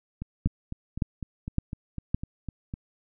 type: two click trains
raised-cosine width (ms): 5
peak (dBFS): -21 / -11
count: 11 / 4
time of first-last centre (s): 0.22-2.739 / 0.46-2.145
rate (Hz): 3.97 / 1.78
effects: none